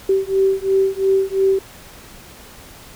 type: beating tone pair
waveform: sine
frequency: 385 / 387.9 Hz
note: G4 / G4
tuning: -31 / -18 cents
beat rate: 2.9 Hz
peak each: -17 dBFS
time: 0.09-1.59 s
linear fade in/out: 5 ms
effects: pink hiss -41 dBFS RMS until 2.95 s